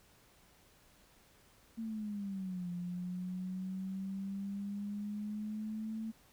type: exponential two-way sweep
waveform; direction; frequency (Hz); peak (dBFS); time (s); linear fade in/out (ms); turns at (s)
sine; down then up; 228.5 to 175.2 to 222.8; -37; 1.77-6.12; 20; 2.7
effects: pink hiss -65 dBFS RMS until 6.32 s